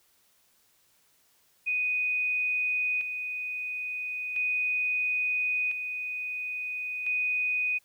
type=tone with tremolo; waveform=sine; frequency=2489 Hz; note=D#7; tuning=in tune; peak=-25 dBFS; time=1.66-7.79 s; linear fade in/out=20 ms; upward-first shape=square; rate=0.37 Hz; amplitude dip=50%; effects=white hiss -66 dBFS RMS until 7.84 s